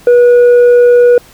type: tone with tanh clipping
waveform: sine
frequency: 485.3 Hz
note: B4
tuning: 30 cents flat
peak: -3 dBFS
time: 0.07-1.18 s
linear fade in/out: 2 ms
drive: 3 dB
effects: pink hiss -40 dBFS RMS until 1.33 s